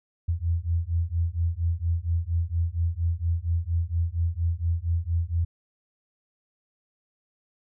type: beating tone pair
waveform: sine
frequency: 82.41 / 86.71 Hz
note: E2 / F2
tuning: 0 / -12 cents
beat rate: 4.3 Hz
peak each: -26 dBFS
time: 0.28-5.45 s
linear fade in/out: 10 ms
effects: none